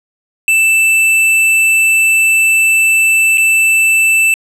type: tone with dropouts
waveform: square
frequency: 2650 Hz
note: E7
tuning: 9 cents sharp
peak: -8 dBFS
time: 0.48-4.34 s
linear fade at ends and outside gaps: 1 ms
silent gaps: 3.374-3.38 s
effects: low-pass 12000 Hz 12 dB/octave